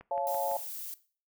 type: click train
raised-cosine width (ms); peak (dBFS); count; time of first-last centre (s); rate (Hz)
0.5; -33; 4; 0.01-0.514; 5.95
type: chord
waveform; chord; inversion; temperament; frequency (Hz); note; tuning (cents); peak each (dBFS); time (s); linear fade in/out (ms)
sine; Db augmented; none; just; 554.4 / 693 / 866.2; Db5 / F5 / A5; 0 / -14 / -27; -33; 0.11-0.57; 2
type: noise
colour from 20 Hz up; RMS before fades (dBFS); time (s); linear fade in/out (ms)
violet; -40; 0.27-0.94; 0
effects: noise-tail reverb RT60 0.4 s tail -17 dB re dry